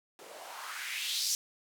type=noise with band-pass filter sweep; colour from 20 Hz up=blue; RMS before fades=-37 dBFS; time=0.19-1.35 s; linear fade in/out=0 ms; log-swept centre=390 to 5900 Hz; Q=2.9; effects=none